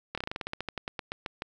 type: slowing click train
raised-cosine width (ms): 0.3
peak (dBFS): -17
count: 18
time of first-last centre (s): 0.15-1.421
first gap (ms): 26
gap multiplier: 1.12
effects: none